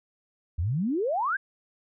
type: exponential sweep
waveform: sine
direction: up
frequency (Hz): 74.5 to 1674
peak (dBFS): -24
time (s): 0.58-1.37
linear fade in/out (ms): 10
effects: none